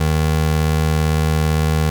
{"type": "tone pair together", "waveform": "square", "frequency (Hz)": [77.78, 155.56], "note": ["D#2", "D#3"], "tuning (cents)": [0, 0], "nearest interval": "octave", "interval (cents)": 1200, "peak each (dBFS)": [-18, -18], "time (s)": [0, 1.9], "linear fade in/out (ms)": 5, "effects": []}